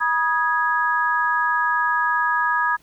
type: chord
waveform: sine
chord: G# minor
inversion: first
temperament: equal with one note detuned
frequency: 967.4 / 1244.5 / 1661.2 Hz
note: B5 / D#6 / G#6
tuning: -36 / 0 / 0 cents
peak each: -22 / -23 / -21 dBFS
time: 0-2.77 s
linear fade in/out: 20 ms
effects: pink hiss -57 dBFS RMS until 2.82 s